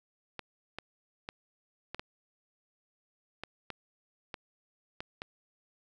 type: clicks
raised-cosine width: 0.3 ms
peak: -22 dBFS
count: 10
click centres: 0.393 / 0.786 / 1.289 / 1.946 / 1.995 / 3.436 / 3.703 / 4.342 / 5.005 / 5.219 s
effects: 10-bit